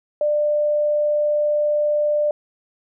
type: tone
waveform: sine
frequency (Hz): 595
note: D5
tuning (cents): +22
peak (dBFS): -16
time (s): 0.21-2.31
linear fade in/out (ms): 2
effects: none